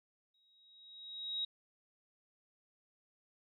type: tone with exponential growth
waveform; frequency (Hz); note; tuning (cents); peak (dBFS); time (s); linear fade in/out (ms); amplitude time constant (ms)
sine; 3805; A#7; +35; -33; 0.34-1.45; 5; 240
effects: none